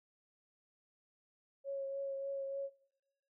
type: tone with vibrato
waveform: sine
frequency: 549 Hz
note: C#5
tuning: 17 cents flat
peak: -37 dBFS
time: 1.64-2.7 s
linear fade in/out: 50 ms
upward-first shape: triangle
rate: 3.4 Hz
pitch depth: 18 cents each way
effects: noise-tail reverb RT60 0.9 s tail -20 dB re dry